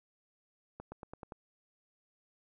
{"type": "accelerating click train", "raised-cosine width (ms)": 1, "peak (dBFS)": -30, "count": 6, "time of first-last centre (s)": [0.8, 1.322], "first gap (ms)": 120, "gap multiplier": 0.93, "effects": []}